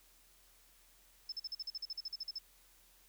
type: tone bursts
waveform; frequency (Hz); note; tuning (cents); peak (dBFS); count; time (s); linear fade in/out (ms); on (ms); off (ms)
sine; 5250; E8; -8; -38; 15; 1.29-2.386; 5; 32; 44
effects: added 41 Hz sine -70 dBFS peak until 3.08 s + white hiss -66 dBFS RMS until 3.08 s